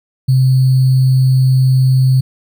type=tone with sample-and-hold; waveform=sine; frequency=130.5 Hz; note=C3; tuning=4 cents flat; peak=-7 dBFS; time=0.28-2.21 s; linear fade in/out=10 ms; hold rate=4410 Hz; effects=none